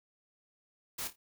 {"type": "noise with echo", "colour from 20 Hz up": "white", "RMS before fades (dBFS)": -38, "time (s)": [0.98, 1.08], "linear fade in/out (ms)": 10, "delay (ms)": 27, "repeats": 3, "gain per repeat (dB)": -10, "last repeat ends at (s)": 1.161, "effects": []}